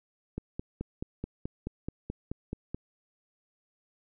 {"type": "click train", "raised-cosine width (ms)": 3, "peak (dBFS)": -21, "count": 12, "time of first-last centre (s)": [0.38, 2.746], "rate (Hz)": 4.65, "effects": []}